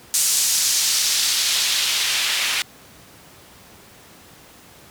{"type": "noise with band-pass filter sweep", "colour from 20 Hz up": "white", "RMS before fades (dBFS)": -20, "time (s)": [0.14, 2.62], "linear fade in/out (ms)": 0, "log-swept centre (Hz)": [7200, 2600], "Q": 1.2, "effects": ["pink hiss -46 dBFS RMS until 4.9 s", "high-pass 80 Hz 12 dB/octave"]}